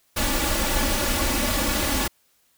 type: noise with comb filter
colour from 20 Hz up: pink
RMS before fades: -23 dBFS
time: 0.16-2.08 s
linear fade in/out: 10 ms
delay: 3.5 ms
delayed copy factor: +0.85
effects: white hiss -64 dBFS RMS until 2.57 s

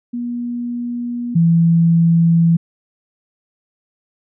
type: tone pair in turn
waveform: sine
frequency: 240.5 / 167.02 Hz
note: B3 / E3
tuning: -46 / +23 cents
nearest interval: tritone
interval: 631 cents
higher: first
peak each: -20 / -9 dBFS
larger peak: second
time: 0.13-1.35 / 1.35-2.57 s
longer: neither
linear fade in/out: 10 ms
effects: none

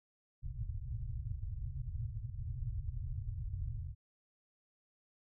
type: low-pass noise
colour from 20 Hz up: white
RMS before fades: -40 dBFS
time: 0.42-3.95 s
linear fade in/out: 50 ms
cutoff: 130 Hz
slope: 96 dB/octave
effects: none

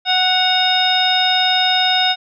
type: harmonic tone with a mistuned harmonic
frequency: 740 Hz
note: F#5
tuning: in tune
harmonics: 1 / 2 / 3 / 4 / 5 / 7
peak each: -18 / -22 / -24 / -23 / -16 / -24 dBFS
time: 0.05-2.16 s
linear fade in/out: 50 ms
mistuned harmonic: 4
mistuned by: -73 cents
effects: none

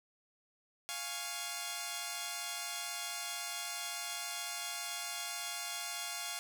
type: chord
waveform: 5% pulse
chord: Db major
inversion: first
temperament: equal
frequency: 698.5 / 830.6 / 1108.7 Hz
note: F5 / Ab5 / Db6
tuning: 0 / 0 / 0 cents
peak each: -30 / -32 / -32 dBFS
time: 0.89-6.39 s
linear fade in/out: 0 ms
effects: none

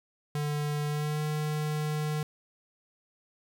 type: tone with pitch glide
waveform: square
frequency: 148 to 151.81 Hz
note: D3 to D#3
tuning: +14 to -42 cents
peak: -29 dBFS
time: 0.35-2.23 s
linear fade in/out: 2 ms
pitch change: +44 cents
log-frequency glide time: 0.87-1.22 s
effects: 10-bit

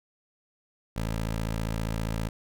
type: tone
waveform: 15% pulse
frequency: 55 Hz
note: A1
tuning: in tune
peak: -22 dBFS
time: 0.96-2.29 s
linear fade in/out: 5 ms
effects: none

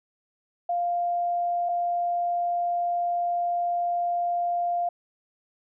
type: tone pair in turn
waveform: sine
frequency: 698.5 / 698.5 Hz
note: F5 / F5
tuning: 0 / 0 cents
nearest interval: unison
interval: 0 cents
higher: neither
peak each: -23 dBFS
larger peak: neither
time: 0.69-1.69 / 1.69-4.89 s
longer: second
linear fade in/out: 5 ms
effects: none

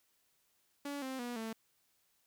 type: tone with pitch steps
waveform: sawtooth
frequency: 284.7 / 262.6 / 242.2 / 223.4 Hz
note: C#4 / C4 / B3 / A3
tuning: +46 / +6 / -34 / +27 cents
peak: -35 dBFS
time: 0.85-1.53 s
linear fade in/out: 5 ms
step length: 170 ms
effects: white hiss -75 dBFS RMS until 2.26 s

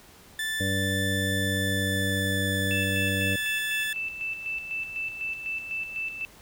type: tone with pitch glide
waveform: 30% pulse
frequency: 1760 to 1737.8 Hz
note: A6 to A6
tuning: 0 to -22 cents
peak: -25 dBFS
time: 0.39-3.93 s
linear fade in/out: 2 ms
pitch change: -22 cents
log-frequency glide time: 1.23-3.07 s
type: harmonic tone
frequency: 96.9 Hz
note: G2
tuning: 20 cents flat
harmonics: 1 / 2 / 3 / 5 / 6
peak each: -29 / -32 / -34 / -36 / -37 dBFS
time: 0.6-3.36 s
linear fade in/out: 5 ms
type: tone with tremolo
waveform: sine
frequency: 2646 Hz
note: E7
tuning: 6 cents sharp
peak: -28 dBFS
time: 2.71-6.25 s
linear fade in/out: 0 ms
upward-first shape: square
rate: 4 Hz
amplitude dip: 55%
effects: pink hiss -52 dBFS RMS until 6.41 s

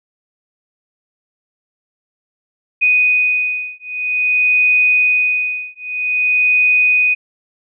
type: beating tone pair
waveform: sine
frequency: 2489 / 2489.51 Hz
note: D#7 / D#7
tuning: 0 / 0 cents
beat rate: 0.51 Hz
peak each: -15 dBFS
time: 2.81-7.15 s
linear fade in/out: 20 ms
effects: none

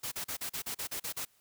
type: noise bursts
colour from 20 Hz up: white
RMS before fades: -37 dBFS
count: 10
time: 0.03-1.252 s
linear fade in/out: 10 ms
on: 88 ms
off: 38 ms
effects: white hiss -68 dBFS RMS until 1.4 s

